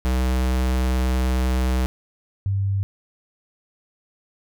square / sine tone pair in turn, 63.6 / 98.31 Hz, C2 / G2, -48 / +5 cents, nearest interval minor sixth, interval 753 cents, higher second, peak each -19 dBFS, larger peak neither, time 0.05-1.86 / 2.46-2.83 s, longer first, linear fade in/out 0 ms, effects none

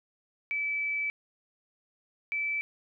sine tone pair in turn, 2306 / 2315 Hz, D7 / D7, -32 / -25 cents, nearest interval unison, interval 7 cents, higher second, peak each -28 dBFS, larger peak neither, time 0.51-1.1 / 2.32-2.61 s, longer first, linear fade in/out 0 ms, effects none

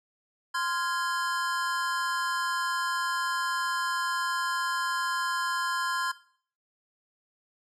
square chord, F minor, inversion second, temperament equal with one note detuned, 1038.1 / 1396.9 / 1661.2 Hz, C6 / F6 / Ab6, -14 / 0 / 0 cents, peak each -31 / -34 / -33 dBFS, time 0.54-6.12 s, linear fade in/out 10 ms, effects noise-tail reverb RT60 0.5 s tail -17 dB re dry + low-pass 9000 Hz 12 dB/octave

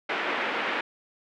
white band-pass noise, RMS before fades -29 dBFS, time 0.09-0.81 s, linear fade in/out 5 ms, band 240 to 2500 Hz, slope 24 dB/octave, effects none

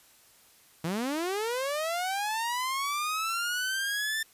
sawtooth linear sweep, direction up, 154.6 to 1790 Hz, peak -25 dBFS, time 0.84-4.23 s, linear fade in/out 5 ms, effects white hiss -59 dBFS RMS until 4.33 s + resampled to 32000 Hz

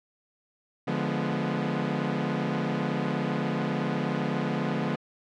sawtooth chord, D diminished seventh, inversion none, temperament equal with one note detuned, 146.83 / 174.61 / 210.3 / 246.9 Hz, D3 / F3 / Ab3 / Cb4, 0 / 0 / +22 / 0 cents, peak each -28 dBFS, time 0.87-4.96 s, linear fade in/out 10 ms, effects low-pass 3000 Hz 12 dB/octave

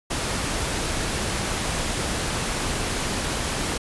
pink noise, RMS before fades -26 dBFS, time 0.1-3.78 s, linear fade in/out 10 ms, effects resampled to 24000 Hz

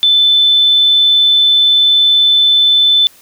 sine tone, 3519 Hz, A7, in tune, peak -6 dBFS, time 0.03-3.07 s, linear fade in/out 0 ms, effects white hiss -44 dBFS RMS until 3.21 s

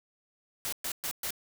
white noise bursts, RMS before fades -34 dBFS, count 4, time 0.65-1.306 s, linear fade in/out 0 ms, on 74 ms, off 120 ms, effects none

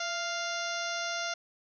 harmonic tone with a mistuned harmonic, 698.5 Hz, F5, in tune, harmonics 1 / 2 / 3 / 4 / 5 / 6 / 7 / 8 / 9, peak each -37 / -36 / -41 / -43 / -42 / -44 / -45 / -41 / -44 dBFS, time 0-1.34 s, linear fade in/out 5 ms, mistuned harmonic 1, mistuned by -50 cents, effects none

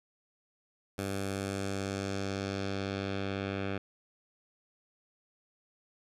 10% pulse tone with low-pass filter sweep, 98 Hz, G2, in tune, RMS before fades -35 dBFS, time 0.98-3.78 s, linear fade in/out 5 ms, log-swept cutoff 12000 to 2700 Hz, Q 1.4, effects none

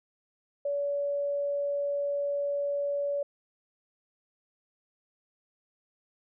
sine tone, 570 Hz, C#5, 48 cents sharp, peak -27 dBFS, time 0.65-3.23 s, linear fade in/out 5 ms, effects none

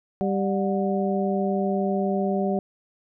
harmonic tone with a mistuned harmonic, 196 Hz, G3, in tune, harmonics 1 / 2 / 3 / 4, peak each -24 / -27 / -29 / -30 dBFS, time 0.21-2.59 s, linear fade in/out 0 ms, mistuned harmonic 4, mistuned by -120 cents, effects none

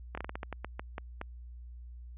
slowing click train, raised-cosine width 0.5 ms, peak -22 dBFS, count 12, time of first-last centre 0.15-1.214 s, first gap 25 ms, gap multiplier 1.25, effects added 60 Hz sine -44 dBFS peak until 2.17 s + resampled to 8000 Hz

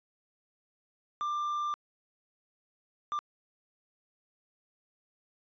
triangle tone bursts at uneven times, 1188 Hz, D6, 20 cents sharp, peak -28 dBFS, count 2, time 1.21-1.74 / 3.12-3.19 s, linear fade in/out 0 ms, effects resampled to 16000 Hz

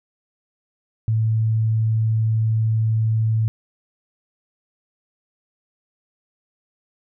sine tone, 110.9 Hz, A2, 14 cents sharp, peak -16 dBFS, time 1.08-3.48 s, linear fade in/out 0 ms, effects none

